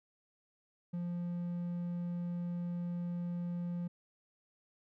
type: tone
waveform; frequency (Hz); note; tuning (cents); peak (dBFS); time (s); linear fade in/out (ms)
triangle; 174.4; F3; -2; -33; 0.93-3.88; 10
effects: none